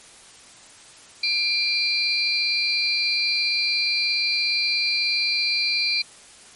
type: tone cluster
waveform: sine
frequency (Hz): 2387 / 4131 / 4648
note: D7 / C8 / D8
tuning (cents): +28 / -23 / -19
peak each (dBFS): -24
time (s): 1.23-6.02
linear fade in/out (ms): 5
effects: white hiss -47 dBFS RMS until 6.55 s + MP3 48 kbps